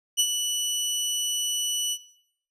20% pulse tone with ADSR envelope, 2960 Hz, F#7, in tune, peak -12 dBFS, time 0.17-1.98 s, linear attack 28 ms, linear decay 62 ms, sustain -8 dB, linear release 57 ms, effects noise-tail reverb RT60 0.7 s tail -17 dB re dry + resampled to 32000 Hz

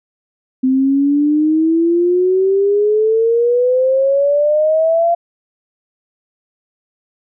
sine exponential sweep, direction up, 257.4 to 690 Hz, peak -10 dBFS, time 0.63-5.15 s, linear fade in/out 10 ms, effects none

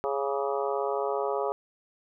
harmonic tone with a mistuned harmonic, 138.59 Hz, C#3, in tune, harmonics 3 / 4 / 5 / 6 / 7 / 8 / 9, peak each -30 / -32 / -34 / -36 / -37 / -38 / -39 dBFS, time 0.04-1.52 s, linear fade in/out 0 ms, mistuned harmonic 8, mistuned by +67 cents, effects none

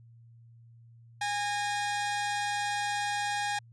sawtooth tone pair together, 820 / 1840.8 Hz, G#5 / A#6, -22 / -22 cents, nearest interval octave + major second, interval 1400 cents, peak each -26 / -34 dBFS, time 1.21-3.59 s, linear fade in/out 5 ms, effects added 116 Hz sine -52 dBFS peak until 3.72 s + resampled to 22050 Hz

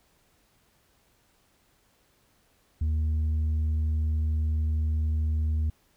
sine tone with tanh clipping, 77.78 Hz, D#2, in tune, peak -24 dBFS, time 2.81-5.7 s, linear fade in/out 5 ms, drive 3 dB, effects pink hiss -66 dBFS RMS until 5.96 s

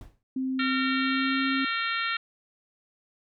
brown noise with exponential decay, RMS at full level -39 dBFS, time 0.01-0.23 s, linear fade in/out 1 ms, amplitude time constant 46 ms
sine tone with pitch glide, 261.6 to 268.5 Hz, C4 to C4, 0 to +45 cents, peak -26 dBFS, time 0.36-1.65 s, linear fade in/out 5 ms, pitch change +45 cents, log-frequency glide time 0.75-1.43 s
harmonic tone, 457.5 Hz, A#4, 32 cents flat, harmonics 3 / 4 / 5 / 6 / 7 / 8 / 9, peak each -30 / -32 / -34 / -36 / -37 / -38 / -39 dBFS, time 0.59-2.17 s, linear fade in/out 5 ms
effects none

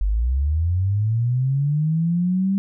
sine linear sweep, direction up, 46.13 to 198 Hz, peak -17 dBFS, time 0.01-2.58 s, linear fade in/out 0 ms, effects none

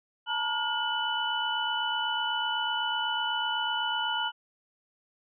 sine tone cluster, 877 / 945 / 1428 / 2981 Hz, A5 / A#5 / F6 / F#7, -6 / +23 / +38 / +12 cents, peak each -34 / -34 / -32 / -31 dBFS, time 0.26-4.32 s, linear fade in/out 50 ms, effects none

